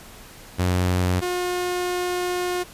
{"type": "tone pair in turn", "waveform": "sawtooth", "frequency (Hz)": [90.6, 358.5], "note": ["F#2", "F4"], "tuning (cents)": [-36, 45], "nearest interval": "2 octaves", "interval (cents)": 2381, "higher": "second", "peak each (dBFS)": [-15, -19], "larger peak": "first", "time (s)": [[0.58, 1.21], [1.21, 2.64]], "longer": "second", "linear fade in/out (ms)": 20, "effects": ["pink hiss -44 dBFS RMS until 2.73 s", "resampled to 32000 Hz"]}